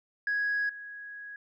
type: tone with level steps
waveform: sine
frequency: 1661.2 Hz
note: G#6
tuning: in tune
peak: -25 / -40 dBFS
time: 0.27-1.36 s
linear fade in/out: 2 ms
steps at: 0.69 s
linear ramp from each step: 5 ms
effects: tanh soft clip ceiling -23 dBFS